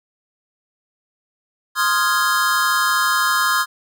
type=chord; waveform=square; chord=F minor seventh; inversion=second; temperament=equal; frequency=1046.5 / 1244.5 / 1396.9 / 1661.2 Hz; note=C6 / Eb6 / F6 / Ab6; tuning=0 / 0 / 0 / 0 cents; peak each=-22 dBFS; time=1.75-3.66 s; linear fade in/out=50 ms; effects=none